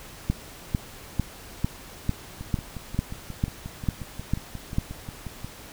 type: two click trains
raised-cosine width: 5 ms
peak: -10 / -22 dBFS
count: 11 / 18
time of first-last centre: 0.3-4.784 / 2.41-5.446 s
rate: 2.23 / 5.6 Hz
effects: pink hiss -44 dBFS RMS until 5.72 s